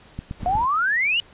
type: click train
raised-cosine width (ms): 5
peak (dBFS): -17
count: 4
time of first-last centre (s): 0.19-0.554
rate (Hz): 8.25
type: noise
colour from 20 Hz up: brown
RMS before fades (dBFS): -34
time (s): 0.39-0.66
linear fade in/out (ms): 20
type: exponential sweep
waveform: sine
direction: up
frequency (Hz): 698 to 2986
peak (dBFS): -18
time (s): 0.46-1.2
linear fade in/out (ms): 0
effects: pink hiss -50 dBFS RMS until 1.33 s + resampled to 8000 Hz